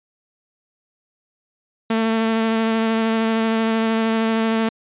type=tone with vibrato; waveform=sawtooth; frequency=223.9 Hz; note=A3; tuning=30 cents sharp; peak=-13 dBFS; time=1.9-4.69 s; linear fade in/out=5 ms; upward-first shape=sine; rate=13 Hz; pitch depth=13 cents each way; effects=resampled to 8000 Hz